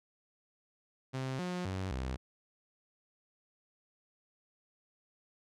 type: tone with pitch steps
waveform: sawtooth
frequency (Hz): 131.5 / 179.7 / 94.5 / 64.6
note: C3 / F3 / F#2 / C2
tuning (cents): +9 / +50 / +37 / -21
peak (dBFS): -31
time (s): 1.13-2.17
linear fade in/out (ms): 20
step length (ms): 260
effects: low-pass 7000 Hz 12 dB/octave